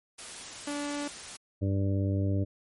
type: noise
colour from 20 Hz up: white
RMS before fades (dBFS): -42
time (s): 0.18-1.37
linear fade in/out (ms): 10
type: tone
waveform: sawtooth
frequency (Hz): 289.6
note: D4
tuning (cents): -24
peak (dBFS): -28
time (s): 0.67-1.08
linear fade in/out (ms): 5
type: harmonic tone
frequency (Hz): 98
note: G2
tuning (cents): 0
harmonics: 1 / 2 / 3 / 4 / 5 / 6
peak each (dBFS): -26 / -35 / -33 / -41 / -42 / -40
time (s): 1.61-2.45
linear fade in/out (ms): 20
effects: MP3 48 kbps